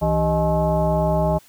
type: tone with frequency modulation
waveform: sine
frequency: 392 Hz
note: G4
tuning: in tune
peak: -16 dBFS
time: 0.01-1.39 s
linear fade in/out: 20 ms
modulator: 229 Hz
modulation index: 2
effects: white hiss -52 dBFS RMS until 1.48 s